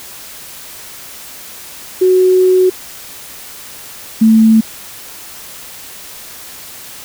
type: tone pair in turn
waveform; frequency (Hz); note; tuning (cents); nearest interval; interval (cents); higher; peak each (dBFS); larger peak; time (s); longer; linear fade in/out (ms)
sine; 370 / 221.6; F#4 / A3; 0 / +13; major sixth; 887; first; -6 / -4; second; 2.01-2.7 / 4.21-4.61; first; 10
effects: white hiss -32 dBFS RMS until 7.04 s